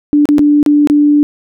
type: tone with dropouts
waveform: sine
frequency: 293.7 Hz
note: D4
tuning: in tune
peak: -5 dBFS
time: 0.13-1.23 s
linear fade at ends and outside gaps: 0 ms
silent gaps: 0.255-0.289 / 0.383-0.392 / 0.629-0.662 / 0.873-0.899 s
effects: none